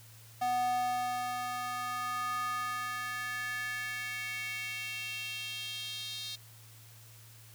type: tone with high-pass filter sweep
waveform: square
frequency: 246.9 Hz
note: B3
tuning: in tune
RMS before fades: -36 dBFS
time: 0.41-6.36 s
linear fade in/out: 10 ms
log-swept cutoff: 690 to 3800 Hz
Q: 4.3
effects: added 112 Hz sine -54 dBFS peak until 7.54 s + white hiss -57 dBFS RMS until 7.54 s